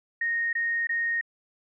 sine tone bursts, 1858 Hz, A#6, 6 cents flat, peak -24 dBFS, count 3, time 0.21-1.212 s, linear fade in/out 5 ms, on 320 ms, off 21 ms, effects none

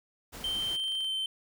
pink noise, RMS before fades -44 dBFS, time 0.32-0.77 s, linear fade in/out 20 ms
triangle tone with pitch glide, 3123 to 3100 Hz, G7 to G7, -7 to -20 cents, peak -28 dBFS, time 0.44-1.26 s, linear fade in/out 2 ms, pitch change -13 cents, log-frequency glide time 0.96-1.11 s
clicks, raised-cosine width 0.2 ms, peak -35 dBFS, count 10, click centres 0.7 / 0.732 / 0.762 / 0.798 / 0.839 / 0.881 / 0.921 / 0.952 / 1.007 / 1.045 s
effects none

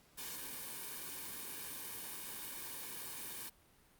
white noise with comb filter, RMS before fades -45 dBFS, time 0.17-3.5 s, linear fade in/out 20 ms, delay 1.5 ms, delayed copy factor -0.7, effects pink hiss -67 dBFS RMS until 3.99 s + Opus 48 kbps

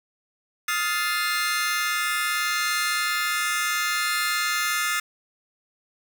sawtooth chord, F dominant seventh, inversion third, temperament just, 1257.2 / 1396.9 / 1746.1 / 2095 Hz, Eb6 / F6 / A6 / C7, +18 / 0 / -14 / +2 cents, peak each -25 dBFS, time 0.68-5 s, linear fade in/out 5 ms, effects none

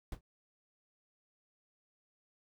brown noise with exponential decay, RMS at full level -34 dBFS, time 0.12-0.21 s, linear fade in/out 2 ms, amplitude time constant 19 ms, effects none

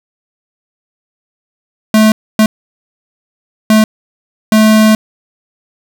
square tone bursts at uneven times, 216.9 Hz, A3, 25 cents flat, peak -5 dBFS, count 4, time 1.94-2.12 / 2.39-2.46 / 3.7-3.84 / 4.52-4.95 s, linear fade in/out 2 ms, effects 7-bit

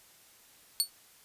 20% pulse tone with exponential decay, 4435 Hz, C#8, in tune, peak -14 dBFS, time 0.8-0.9 s, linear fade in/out 0 ms, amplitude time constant 20 ms, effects white hiss -59 dBFS RMS until 1.24 s + resampled to 32000 Hz

